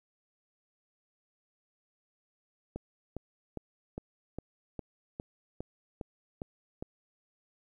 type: click train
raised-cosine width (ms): 2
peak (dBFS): -24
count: 11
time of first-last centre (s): 2.76-6.825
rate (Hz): 2.46
effects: 11-bit